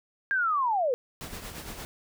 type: linear sweep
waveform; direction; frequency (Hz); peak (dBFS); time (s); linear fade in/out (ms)
sine; down; 1629 to 468.5; -23; 0.31-0.94; 0
type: noise with tremolo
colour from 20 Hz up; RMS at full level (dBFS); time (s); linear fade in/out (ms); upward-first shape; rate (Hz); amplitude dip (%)
pink; -38; 1.21-1.85; 0; sine; 8.7; 50
effects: none